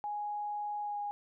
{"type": "tone with pitch glide", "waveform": "sine", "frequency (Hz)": [830.6, 822], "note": ["G#5", "G#5"], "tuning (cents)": [0, -18], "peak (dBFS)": -34, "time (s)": [0.04, 1.11], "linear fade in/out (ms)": 0, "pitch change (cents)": -18, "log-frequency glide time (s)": [0.81, 0.99], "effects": []}